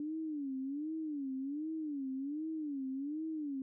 sine tone with vibrato, 290.1 Hz, D4, 21 cents flat, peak -36 dBFS, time 0-3.62 s, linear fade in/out 2 ms, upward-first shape sine, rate 1.3 Hz, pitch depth 170 cents each way, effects none

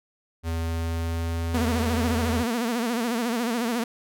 square tone with pitch glide, 82.41 to 83.9 Hz, E2 to E2, 0 to +31 cents, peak -26 dBFS, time 0.43-2.45 s, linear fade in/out 50 ms, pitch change +31 cents, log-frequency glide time 0.6-1.97 s
sawtooth tone with vibrato, 234.9 Hz, A#3, 13 cents sharp, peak -20 dBFS, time 1.54-3.84 s, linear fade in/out 5 ms, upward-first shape sine, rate 14 Hz, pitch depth 100 cents each way
effects none

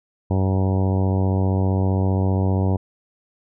harmonic tone, 95.2 Hz, F#2, 50 cents sharp, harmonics 1 / 2 / 3 / 4 / 5 / 6 / 7 / 8 / 9 / 10, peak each -18 / -24 / -28 / -30 / -32 / -34 / -35 / -36 / -37 / -38 dBFS, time 0.3-2.77 s, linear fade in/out 10 ms, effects none

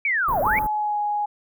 sine linear two-way sweep, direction down then up, 2340 to 540 to 2340 Hz, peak -19 dBFS, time 0.05-0.59 s, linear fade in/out 2 ms, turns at 0.41 s
pink band-stop noise, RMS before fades -31 dBFS, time 0.28-0.67 s, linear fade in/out 5 ms, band 1500 to 12000 Hz, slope 48 dB/octave
sine tone with pitch glide, 856 to 831.2 Hz, A5 to G#5, -48 to +1 cents, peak -21 dBFS, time 0.44-1.26 s, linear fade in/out 10 ms, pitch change -51 cents, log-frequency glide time 0.6-0.99 s
effects none

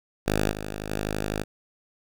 5% pulse tone with level steps, 51.91 Hz, G#1, in tune, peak -11 / -21 / -16 dBFS, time 0.26-1.44 s, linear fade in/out 20 ms, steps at 0.51 / 0.9 s, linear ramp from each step 2 ms, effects none

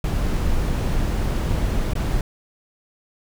brown noise with dropouts, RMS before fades -21 dBFS, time 0.04-2.21 s, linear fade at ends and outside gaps 2 ms, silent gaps 1.935-1.953 s, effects none

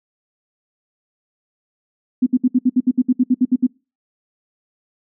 sine tone bursts, 252.4 Hz, B3, 38 cents sharp, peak -10 dBFS, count 14, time 2.22-3.669 s, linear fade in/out 10 ms, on 45 ms, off 63 ms, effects noise-tail reverb RT60 0.3 s tail -25 dB re dry

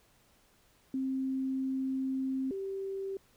sine tone pair in turn, 264.5 / 388.7 Hz, C4 / G4, +19 / -15 cents, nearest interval perfect fifth, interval 666 cents, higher second, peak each -30 / -34 dBFS, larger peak first, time 0.94-2.51 / 2.51-3.17 s, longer first, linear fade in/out 2 ms, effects pink hiss -66 dBFS RMS until 3.36 s

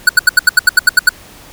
square tone bursts, 1480 Hz, F#6, in tune, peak -3 dBFS, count 11, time 0.07-1.092 s, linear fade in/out 5 ms, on 22 ms, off 78 ms, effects pink hiss -38 dBFS RMS until 1.52 s

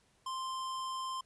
square tone, 1046 Hz, C6, 1 cent flat, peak -37 dBFS, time 0.26-1.21 s, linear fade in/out 5 ms, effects pink hiss -70 dBFS RMS until 1.25 s + resampled to 24000 Hz

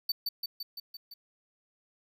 square tone with echo, 4554 Hz, C#8, 46 cents sharp, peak -27 dBFS, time 0.09-0.12 s, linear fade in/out 5 ms, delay 170 ms, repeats 6, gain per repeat -3 dB, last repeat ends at 1.14 s, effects 11-bit

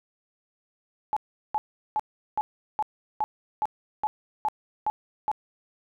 sine tone bursts, 855 Hz, A5, 50 cents flat, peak -22 dBFS, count 11, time 1.13-5.315 s, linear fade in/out 0 ms, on 35 ms, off 380 ms, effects none

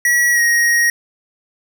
square tone with pitch glide, 1926 to 1880.9 Hz, B6 to A#6, -44 to +15 cents, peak -12 dBFS, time 0.05-0.9 s, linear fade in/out 2 ms, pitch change -41 cents, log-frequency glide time 0.32-0.41 s, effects none

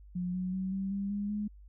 sine tone with pitch steps, 179.1 / 183.71 / 188.44 / 193.29 / 198.27 / 203.4 / 208.6 Hz, F3 / F#3 / F#3 / G3 / G3 / G#3 / G#3, +44 / -12 / +32 / -24 / +20 / -36 / +8 cents, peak -31 dBFS, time 0.15-1.48 s, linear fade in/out 10 ms, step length 190 ms, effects added 50 Hz sine -50 dBFS peak until 1.68 s

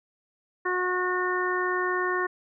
harmonic tone, 363.9 Hz, F#4, 29 cents flat, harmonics 1 / 2 / 3 / 4 / 5, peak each -28 / -37 / -29 / -33 / -30 dBFS, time 0.65-2.27 s, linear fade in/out 10 ms, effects none

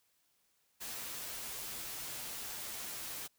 white noise with comb filter, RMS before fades -43 dBFS, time 0.8-3.28 s, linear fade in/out 20 ms, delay 11 ms, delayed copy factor -0.55, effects white hiss -75 dBFS RMS until 3.38 s

